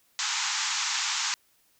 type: band-pass noise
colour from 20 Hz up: white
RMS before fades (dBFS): -29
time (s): 0.19-1.34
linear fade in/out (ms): 0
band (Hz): 810 to 7400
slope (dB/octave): 96
effects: white hiss -66 dBFS RMS until 1.79 s